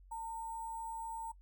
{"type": "tone with sample-and-hold", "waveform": "sine", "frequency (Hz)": 904, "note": "A5", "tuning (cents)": 47, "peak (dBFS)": -39, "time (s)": [0.11, 1.32], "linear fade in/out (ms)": 10, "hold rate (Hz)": 8820, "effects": ["noise-tail reverb RT60 0.1 s tail -22 dB re dry", "added 46 Hz sine -56 dBFS peak until 1.41 s"]}